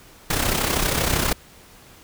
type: noise with amplitude modulation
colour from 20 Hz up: pink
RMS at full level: -19 dBFS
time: 0.3-1.33 s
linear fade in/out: 5 ms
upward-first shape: sine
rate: 32.6 Hz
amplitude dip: 60%
effects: pink hiss -48 dBFS RMS until 2.03 s